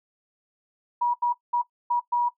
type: tone bursts at uneven times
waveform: sine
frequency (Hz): 962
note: B5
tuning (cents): -46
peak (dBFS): -20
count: 5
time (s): 1.01-1.14 / 1.22-1.33 / 1.53-1.62 / 1.9-2 / 2.12-2.29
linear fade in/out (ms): 10
effects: noise-tail reverb RT60 0.1 s tail -17 dB re dry